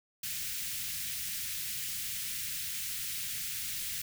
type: band-stop noise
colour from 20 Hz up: white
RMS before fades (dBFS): -37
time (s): 0.23-4.02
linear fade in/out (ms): 5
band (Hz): 180 to 1800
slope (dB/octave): 24
effects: none